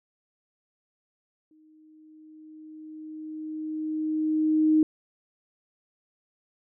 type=tone with exponential growth; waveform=sine; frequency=311.1 Hz; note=D#4; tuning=in tune; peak=-16 dBFS; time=1.51-4.83 s; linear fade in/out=2 ms; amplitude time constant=720 ms; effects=none